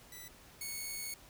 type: tone pair in turn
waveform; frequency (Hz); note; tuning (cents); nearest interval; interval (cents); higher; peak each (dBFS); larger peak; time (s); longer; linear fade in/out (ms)
5% pulse; 1975.5 / 2212; B6 / C#7; 0 / -4; major second; 196; second; -37 / -29; second; 0.12-0.28 / 0.61-1.14; second; 2
effects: pink hiss -58 dBFS RMS until 1.29 s